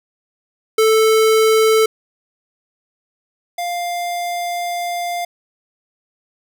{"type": "tone pair in turn", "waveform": "square", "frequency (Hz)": [440, 699.8], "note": ["A4", "F5"], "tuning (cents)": [0, 3], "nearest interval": "minor sixth", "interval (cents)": 803, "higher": "second", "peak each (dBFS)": [-11, -21], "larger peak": "first", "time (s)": [[0.78, 1.86], [3.58, 5.25]], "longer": "second", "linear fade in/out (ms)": 5, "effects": []}